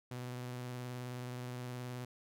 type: tone with vibrato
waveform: sawtooth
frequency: 124.2 Hz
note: B2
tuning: 10 cents sharp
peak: -37 dBFS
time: 0.11-2.05 s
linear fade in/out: 5 ms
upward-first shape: sine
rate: 19 Hz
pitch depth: 23 cents each way
effects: none